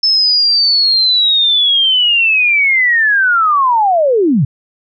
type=linear sweep; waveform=sine; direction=down; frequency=5274 to 113.6 Hz; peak=-8 dBFS; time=0.03-4.45 s; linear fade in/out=5 ms; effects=none